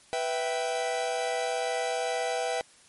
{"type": "chord", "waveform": "45% pulse", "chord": "E minor", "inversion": "second", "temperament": "equal with one note detuned", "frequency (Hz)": [493.9, 659.3, 779.9], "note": ["B4", "E5", "G5"], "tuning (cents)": [0, 0, -9], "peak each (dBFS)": -32, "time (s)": [0.13, 2.61], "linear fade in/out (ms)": 0, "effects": ["white hiss -57 dBFS RMS until 2.88 s", "MP3 48 kbps"]}